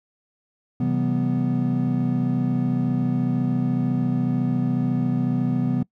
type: chord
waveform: triangle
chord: C major seventh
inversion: none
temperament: equal with one note detuned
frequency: 130.81 / 164.81 / 192.74 / 246.9 Hz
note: C3 / E3 / G3 / B3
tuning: 0 / 0 / -29 / 0 cents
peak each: -23 / -25 / -26 / -21 dBFS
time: 0.8-5.83 s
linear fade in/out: 5 ms
effects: noise-tail reverb RT60 0.1 s tail -23 dB re dry